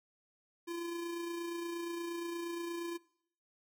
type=tone with amplitude modulation; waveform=square; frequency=341 Hz; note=F4; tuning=41 cents flat; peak=-37 dBFS; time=0.67-2.98 s; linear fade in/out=20 ms; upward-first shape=sine; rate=28.5 Hz; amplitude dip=35%; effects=noise-tail reverb RT60 0.7 s tail -23 dB re dry